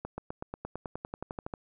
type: accelerating click train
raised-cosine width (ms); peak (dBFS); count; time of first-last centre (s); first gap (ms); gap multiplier
1; -22; 16; 0.05-1.538; 130; 0.96
effects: none